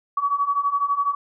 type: beating tone pair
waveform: sine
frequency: 1127 / 1139 Hz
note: C#6 / C#6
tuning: +28 / +47 cents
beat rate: 12 Hz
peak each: -24 / -21 dBFS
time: 0.17-1.15 s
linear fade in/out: 5 ms
effects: none